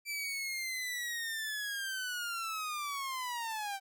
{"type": "linear sweep", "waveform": "sawtooth", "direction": "down", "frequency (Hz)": [2338, 770], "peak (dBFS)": -32, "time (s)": [0.05, 3.8], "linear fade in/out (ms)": 50, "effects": []}